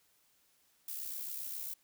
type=noise with amplitude modulation; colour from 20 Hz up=violet; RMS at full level=-39 dBFS; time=0.88-1.74 s; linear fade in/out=5 ms; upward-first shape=sine; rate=67.3 Hz; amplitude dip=50%; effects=white hiss -71 dBFS RMS until 1.83 s